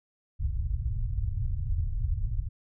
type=low-pass noise; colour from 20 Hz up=pink; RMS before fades=-29 dBFS; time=0.39-2.49 s; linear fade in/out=20 ms; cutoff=120 Hz; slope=48 dB/octave; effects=none

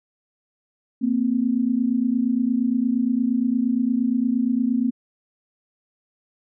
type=tone pair together; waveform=sine; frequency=231.2 / 259.8 Hz; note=A#3 / C4; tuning=-14 / -12 cents; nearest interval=major second; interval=202 cents; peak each=-21 dBFS; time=1.01-4.91 s; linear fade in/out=20 ms; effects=none

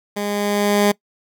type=tone with level ramp; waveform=15% pulse; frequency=204.9 Hz; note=G#3; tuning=23 cents flat; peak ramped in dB=-16 to -6 dBFS; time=0.16-0.92 s; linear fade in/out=10 ms; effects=noise-tail reverb RT60 0.1 s tail -22 dB re dry

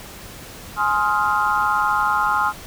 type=chord; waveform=sine; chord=F minor seventh; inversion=first; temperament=just; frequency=838.1 / 1047.7 / 1257.2 / 1396.9 Hz; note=Ab5 / C6 / Eb6 / F6; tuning=+16 / +2 / +18 / 0 cents; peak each=-22 dBFS; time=0.76-2.53 s; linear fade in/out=50 ms; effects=pink hiss -38 dBFS RMS until 2.66 s

